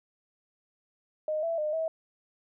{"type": "tone with pitch steps", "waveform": "sine", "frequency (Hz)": [617, 665, 608, 645], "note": ["D#5", "E5", "D#5", "E5"], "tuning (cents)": [-15, 15, -40, -38], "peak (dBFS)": -27, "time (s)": [1.28, 1.88], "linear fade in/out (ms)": 2, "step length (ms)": 150, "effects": []}